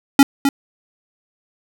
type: tone with echo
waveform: square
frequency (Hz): 277.2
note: C#4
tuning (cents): 0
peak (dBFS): -5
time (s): 0.19-0.23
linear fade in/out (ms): 2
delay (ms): 260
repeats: 1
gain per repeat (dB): -8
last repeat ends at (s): 0.49
effects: none